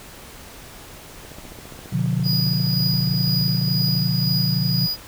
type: click train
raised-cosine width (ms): 2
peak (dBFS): -26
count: 41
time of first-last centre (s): 1.25-3.953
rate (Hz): 14.8
type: chord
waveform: sine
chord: B diminished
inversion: none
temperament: equal with one note detuned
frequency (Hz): 123.47 / 146.83 / 178.59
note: B2 / D3 / F3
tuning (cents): 0 / 0 / +39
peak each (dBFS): -23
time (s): 1.92-4.87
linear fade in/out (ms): 10
type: tone with tremolo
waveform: square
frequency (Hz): 4912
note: D#8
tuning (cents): -23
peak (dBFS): -21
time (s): 2.23-4.97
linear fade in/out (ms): 50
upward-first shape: triangle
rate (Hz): 2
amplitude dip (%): 50
effects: pink hiss -41 dBFS RMS until 5.07 s